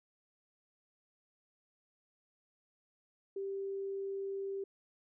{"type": "tone", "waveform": "sine", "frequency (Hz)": 392, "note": "G4", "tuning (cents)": 0, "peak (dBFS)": -36, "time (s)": [3.36, 4.64], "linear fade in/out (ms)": 5, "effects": []}